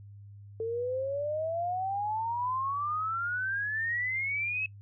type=exponential sweep; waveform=sine; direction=up; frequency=442.9 to 2600 Hz; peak=-29 dBFS; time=0.6-4.66 s; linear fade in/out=2 ms; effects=noise-tail reverb RT60 0.1 s tail -21 dB re dry + added 101 Hz sine -46 dBFS peak until 4.81 s